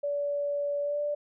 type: tone with pitch glide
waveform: sine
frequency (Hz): 575 to 586.4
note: D5 to D5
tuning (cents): -37 to -3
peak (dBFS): -27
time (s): 0.03-1.15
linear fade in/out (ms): 10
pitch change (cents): +34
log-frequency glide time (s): 0.81-1
effects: none